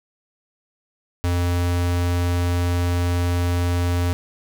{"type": "tone", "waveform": "square", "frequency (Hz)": 87.8, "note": "F2", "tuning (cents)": 10, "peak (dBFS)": -19, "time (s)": [1.24, 4.13], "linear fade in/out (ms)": 0, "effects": []}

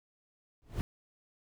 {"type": "noise with exponential growth", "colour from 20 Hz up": "brown", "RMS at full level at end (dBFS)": -29, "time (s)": [0.62, 0.81], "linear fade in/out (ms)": 0, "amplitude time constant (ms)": 40, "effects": []}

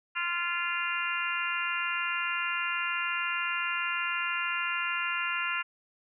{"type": "harmonic tone", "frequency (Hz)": 346.6, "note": "F4", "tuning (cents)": -13, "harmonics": [3, 4, 5, 6, 7, 8], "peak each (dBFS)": [-37, -33, -37, -38, -37, -34], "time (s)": [0.15, 5.63], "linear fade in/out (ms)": 20, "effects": []}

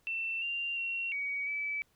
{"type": "tone with pitch steps", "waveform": "sine", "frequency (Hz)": [2684, 2779, 2736, 2257, 2301], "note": ["E7", "F7", "F7", "C#7", "D7"], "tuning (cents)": [31, -9, -36, 31, -36], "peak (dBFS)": -32, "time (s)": [0.07, 1.82], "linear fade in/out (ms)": 0, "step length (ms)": 350, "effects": ["pink hiss -71 dBFS RMS until 1.95 s"]}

